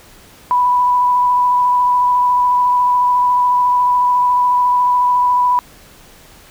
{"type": "tone with vibrato", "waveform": "sine", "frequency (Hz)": 987.8, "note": "B5", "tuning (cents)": 0, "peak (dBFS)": -10, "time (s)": [0.51, 5.59], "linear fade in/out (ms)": 0, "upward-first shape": "square", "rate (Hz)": 14, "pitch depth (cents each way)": 10, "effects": ["pink hiss -43 dBFS RMS until 6.5 s"]}